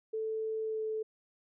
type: tone with pitch glide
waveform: sine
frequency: 440 to 436.5 Hz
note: A4 to A4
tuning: 0 to -14 cents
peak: -32 dBFS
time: 0.13-1.03 s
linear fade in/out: 10 ms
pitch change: -14 cents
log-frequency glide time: 0.62-0.83 s
effects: none